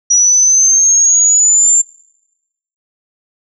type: exponential sweep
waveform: sine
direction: up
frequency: 5810 to 7320 Hz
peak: -6 dBFS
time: 0.1-1.82 s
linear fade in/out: 10 ms
effects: noise-tail reverb RT60 1.0 s tail -26 dB re dry